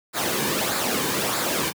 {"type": "noise with flanger", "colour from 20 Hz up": "pink", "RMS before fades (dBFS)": -24, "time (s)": [0.13, 1.73], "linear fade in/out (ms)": 50, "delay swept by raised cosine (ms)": [0.33, 1.53], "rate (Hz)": 1.6, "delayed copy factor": -0.55, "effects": ["high-pass 150 Hz 12 dB/octave"]}